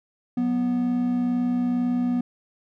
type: tone pair together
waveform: triangle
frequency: 183.33 / 245.5 Hz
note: F#3 / B3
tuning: -16 / -10 cents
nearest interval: perfect fourth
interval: 506 cents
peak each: -29 / -19 dBFS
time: 0.37-2.21 s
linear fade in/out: 5 ms
effects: none